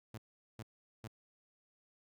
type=tone bursts; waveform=sawtooth; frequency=112.6 Hz; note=A2; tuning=40 cents sharp; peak=-40 dBFS; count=3; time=0.14-1.077 s; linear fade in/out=5 ms; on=39 ms; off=410 ms; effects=none